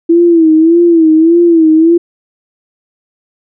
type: tone with vibrato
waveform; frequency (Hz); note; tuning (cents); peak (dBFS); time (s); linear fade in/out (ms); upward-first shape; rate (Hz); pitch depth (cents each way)
sine; 329.5; E4; -1; -3; 0.09-1.98; 10; sine; 1.7; 84
effects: none